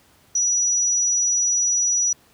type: tone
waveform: sine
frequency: 5860 Hz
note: F#8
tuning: 18 cents flat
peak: -17 dBFS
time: 0.35-2.13 s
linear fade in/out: 5 ms
effects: pink hiss -56 dBFS RMS until 2.33 s + high-pass 60 Hz 12 dB/octave